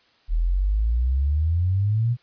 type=exponential sweep; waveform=sine; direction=up; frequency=38.89 to 123.47 Hz; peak=-18 dBFS; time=0.28-2.17 s; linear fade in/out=50 ms; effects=white hiss -60 dBFS RMS until 2.22 s + resampled to 11025 Hz